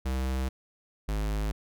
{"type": "tone pair in turn", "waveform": "square", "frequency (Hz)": [65.2, 52.23], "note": ["C2", "G#1"], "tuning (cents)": [-5, 11], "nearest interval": "major third", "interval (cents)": 384, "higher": "first", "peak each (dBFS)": -28, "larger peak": "neither", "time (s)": [[0.05, 0.49], [1.08, 1.52]], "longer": "neither", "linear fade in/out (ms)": 10, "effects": []}